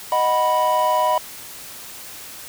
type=chord; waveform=triangle; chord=B major; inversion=first; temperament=equal with one note detuned; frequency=622.3 / 740 / 984.3 Hz; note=D#5 / F#5 / B5; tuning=0 / 0 / -6 cents; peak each=-19 / -22 / -16 dBFS; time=0.12-1.18 s; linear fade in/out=2 ms; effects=white hiss -37 dBFS RMS until 2.48 s